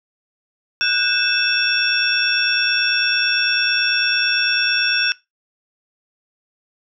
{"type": "tone cluster", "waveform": "sine", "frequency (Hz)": [1480, 1589, 2632, 3462, 5530], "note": ["F#6", "G6", "E7", "A7", "F8"], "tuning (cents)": [0, 23, -3, -29, -18], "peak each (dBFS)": [-22, -25, -20, -26, -20], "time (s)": [0.81, 5.12], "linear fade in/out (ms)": 0, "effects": ["noise-tail reverb RT60 0.2 s tail -20 dB re dry"]}